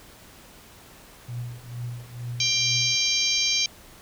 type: tone with tremolo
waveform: sine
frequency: 120.8 Hz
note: B2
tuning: 38 cents flat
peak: -28 dBFS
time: 1.28-2.96 s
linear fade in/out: 10 ms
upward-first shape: triangle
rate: 2.2 Hz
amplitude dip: 90%
type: harmonic tone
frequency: 790 Hz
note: G5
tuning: 13 cents sharp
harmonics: 3 / 4 / 5 / 6 / 7 / 8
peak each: -28 / -28 / -28 / -28 / -28 / -28 dBFS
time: 2.4-3.66 s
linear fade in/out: 2 ms
effects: pink hiss -49 dBFS RMS until 4.01 s